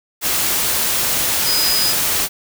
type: tone in noise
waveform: sine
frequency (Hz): 4978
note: D#8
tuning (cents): 0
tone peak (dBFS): -17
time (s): 1.44-1.95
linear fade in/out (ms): 50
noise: white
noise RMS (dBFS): -18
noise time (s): 0.21-2.29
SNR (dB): -2
effects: none